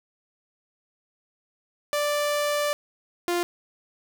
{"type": "tone pair in turn", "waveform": "sawtooth", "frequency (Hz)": [587.3, 349.2], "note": ["D5", "F4"], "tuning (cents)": [0, 0], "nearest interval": "major sixth", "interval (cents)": 900, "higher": "first", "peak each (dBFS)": -19, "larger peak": "neither", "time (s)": [[1.93, 2.73], [3.28, 3.43]], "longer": "first", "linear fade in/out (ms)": 0, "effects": []}